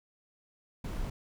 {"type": "noise", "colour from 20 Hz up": "brown", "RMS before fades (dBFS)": -35, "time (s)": [0.84, 1.1], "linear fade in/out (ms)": 5, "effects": []}